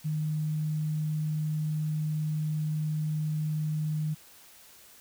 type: tone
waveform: sine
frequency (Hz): 153.8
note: D#3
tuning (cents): -20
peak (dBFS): -27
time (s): 0.04-4.15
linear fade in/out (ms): 20
effects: white hiss -54 dBFS RMS until 5 s